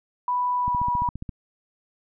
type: tone with pitch glide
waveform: sine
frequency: 987.8 to 974.8 Hz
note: B5 to B5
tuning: 0 to -23 cents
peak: -21 dBFS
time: 0.28-1.09 s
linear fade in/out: 2 ms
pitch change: -23 cents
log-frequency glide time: 0.57-0.86 s
type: click train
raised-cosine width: 5 ms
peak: -20 dBFS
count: 10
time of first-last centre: 0.68-1.292 s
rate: 14.7 Hz
effects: none